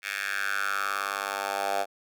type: tone with high-pass filter sweep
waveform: 10% pulse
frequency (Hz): 99.3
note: G2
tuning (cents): +23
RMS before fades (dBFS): -30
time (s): 0.02-1.86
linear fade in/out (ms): 50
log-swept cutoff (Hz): 2000 to 710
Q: 4.4
effects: none